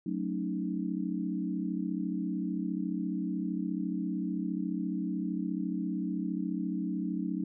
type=chord; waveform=sine; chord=D# half-diminished seventh; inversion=first; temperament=equal; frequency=185 / 220 / 277.2 / 311.1 Hz; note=F#3 / A3 / C#4 / D#4; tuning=0 / 0 / 0 / 0 cents; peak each=-34 / -37 / -37 / -36 dBFS; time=0.06-7.44 s; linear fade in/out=5 ms; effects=none